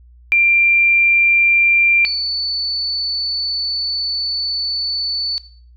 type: tone pair in turn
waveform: sine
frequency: 2374 / 4482 Hz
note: D7 / C#8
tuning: +18 / +18 cents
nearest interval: major seventh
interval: 1100 cents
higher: second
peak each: -9 / -17 dBFS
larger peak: first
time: 0.32-2.05 / 2.05-5.38 s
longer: second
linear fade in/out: 0 ms
effects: noise-tail reverb RT60 0.5 s tail -18 dB re dry + added 60 Hz sine -42 dBFS peak until 5.76 s